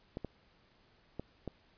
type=clicks; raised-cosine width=2 ms; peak=-25 dBFS; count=4; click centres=0.171 / 0.247 / 1.196 / 1.477 s; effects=pink hiss -67 dBFS RMS until 1.77 s + resampled to 11025 Hz